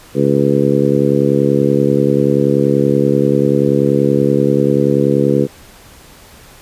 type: harmonic tone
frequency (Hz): 70.4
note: C#2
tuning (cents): +27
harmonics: 2 / 3 / 4 / 5 / 6 / 7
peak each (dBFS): -17 / -17 / -17 / -17 / -17 / -17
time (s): 0.14-5.48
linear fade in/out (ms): 50
effects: pink hiss -41 dBFS RMS until 6.61 s + resampled to 32000 Hz